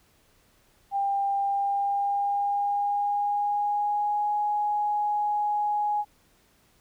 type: tone with pitch glide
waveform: sine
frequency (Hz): 796 to 832.7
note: G5 to G#5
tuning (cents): +26 to +4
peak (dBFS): -23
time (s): 0.91-6.05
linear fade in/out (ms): 50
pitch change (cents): +78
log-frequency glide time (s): 1.37-4.34
effects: pink hiss -63 dBFS RMS until 6.8 s